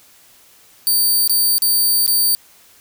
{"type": "tone with dropouts", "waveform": "5% pulse", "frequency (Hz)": 4600, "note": "D8", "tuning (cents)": -37, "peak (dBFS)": -6, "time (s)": [0.87, 2.35], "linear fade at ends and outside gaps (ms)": 0, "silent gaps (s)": [[1.276, 1.296], [1.582, 1.621], [2.064, 2.078]], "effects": ["white hiss -49 dBFS RMS until 2.8 s"]}